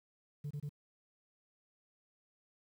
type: tone bursts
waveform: sine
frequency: 145.9 Hz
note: D3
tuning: 11 cents flat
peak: -35 dBFS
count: 3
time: 0.44-0.693 s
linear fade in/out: 10 ms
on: 67 ms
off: 26 ms
effects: tanh soft clip ceiling -37 dBFS + 11-bit